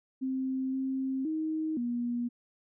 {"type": "tone with pitch steps", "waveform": "sine", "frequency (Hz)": [262.5, 265.1, 314.5, 240.2], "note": ["C4", "C4", "D#4", "B3"], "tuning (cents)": [6, 23, 19, -48], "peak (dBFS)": -29, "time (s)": [0.21, 2.29], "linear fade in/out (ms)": 20, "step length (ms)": 520, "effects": []}